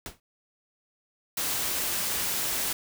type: noise with exponential decay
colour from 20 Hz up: pink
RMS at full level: -33 dBFS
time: 0.06-0.2 s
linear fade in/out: 1 ms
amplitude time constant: 29 ms
type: noise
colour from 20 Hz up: white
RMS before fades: -29 dBFS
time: 1.37-2.73 s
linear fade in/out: 5 ms
effects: none